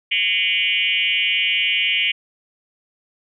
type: tone with frequency modulation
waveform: sine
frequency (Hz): 2618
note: E7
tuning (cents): -13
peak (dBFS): -16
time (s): 0.11-2.12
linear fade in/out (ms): 10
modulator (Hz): 190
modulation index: 2.7
effects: none